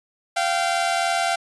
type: tone pair together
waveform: sawtooth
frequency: 690.6 / 774 Hz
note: F5 / G5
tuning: -20 / -22 cents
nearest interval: major second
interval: 198 cents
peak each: -18 / -20 dBFS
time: 0.36-1.36 s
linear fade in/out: 10 ms
effects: resampled to 24000 Hz